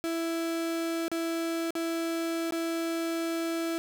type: tone with dropouts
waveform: 35% pulse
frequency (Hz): 331.1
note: E4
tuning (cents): +8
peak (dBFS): -27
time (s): 0.04-3.78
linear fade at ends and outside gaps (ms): 0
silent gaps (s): 1.081-1.116 / 1.706-1.753 / 2.508-2.523
effects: none